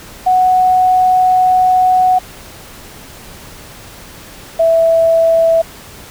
sine tone pair in turn, 739 / 658.4 Hz, F#5 / E5, -2 / -2 cents, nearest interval major second, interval 200 cents, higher first, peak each -7 dBFS, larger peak neither, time 0.26-2.19 / 4.59-5.62 s, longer first, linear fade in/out 10 ms, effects pink hiss -35 dBFS RMS until 6.1 s

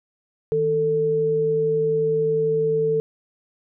sine tone pair together, 157.12 / 444.4 Hz, D#3 / A4, +17 / +17 cents, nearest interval octave + tritone, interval 1800 cents, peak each -28 / -18 dBFS, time 0.52-3 s, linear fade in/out 0 ms, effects none

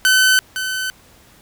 sawtooth tone with echo, 1520 Hz, F#6, 46 cents sharp, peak -7 dBFS, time 0.05-0.39 s, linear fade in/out 0 ms, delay 510 ms, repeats 1, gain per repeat -10 dB, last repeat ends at 0.9 s, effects pink hiss -49 dBFS RMS until 1.41 s

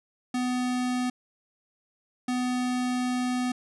square tone pair in turn, 249.8 / 249.8 Hz, B3 / B3, +20 / +20 cents, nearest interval unison, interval 0 cents, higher neither, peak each -26 dBFS, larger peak neither, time 0.34-1.1 / 2.28-3.52 s, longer second, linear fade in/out 5 ms, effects resampled to 24000 Hz

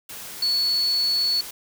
sine tone in noise, 4418 Hz, C#8, 7 cents flat, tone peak -19 dBFS, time 0.42-1.41 s, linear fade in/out 5 ms, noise white, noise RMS -37 dBFS, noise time 0.09-1.51 s, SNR +15 dB, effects none

